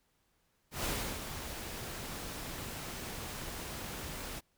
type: noise with ADSR envelope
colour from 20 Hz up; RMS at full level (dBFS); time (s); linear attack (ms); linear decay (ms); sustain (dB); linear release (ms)
pink; -34; 0.71-4.41; 130; 360; -8; 27
effects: pink hiss -75 dBFS RMS until 4.57 s